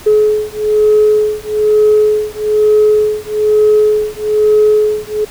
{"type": "beating tone pair", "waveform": "sine", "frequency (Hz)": [424.7, 425.8], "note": ["G#4", "G#4"], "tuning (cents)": [39, 43], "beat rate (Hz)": 1.1, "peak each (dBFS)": -10, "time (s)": [0.06, 5.25], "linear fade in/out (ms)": 10, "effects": ["tanh soft clip ceiling -1 dBFS", "pink hiss -34 dBFS RMS until 5.3 s"]}